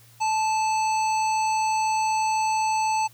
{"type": "harmonic tone with a mistuned harmonic", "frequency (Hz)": 874, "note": "A5", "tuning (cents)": -12, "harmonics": [1, 3, 5, 7, 9], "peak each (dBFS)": [-21, -32, -38, -37, -37], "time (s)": [0.2, 3.08], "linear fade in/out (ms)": 20, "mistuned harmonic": 5, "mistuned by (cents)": 24, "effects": ["added 116 Hz sine -53 dBFS peak until 3.13 s", "white hiss -55 dBFS RMS until 3.13 s"]}